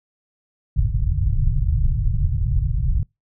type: low-pass noise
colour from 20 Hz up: pink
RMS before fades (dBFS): -19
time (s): 0.76-3.03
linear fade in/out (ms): 5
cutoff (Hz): 150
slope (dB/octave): 96
effects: noise-tail reverb RT60 0.2 s tail -25 dB re dry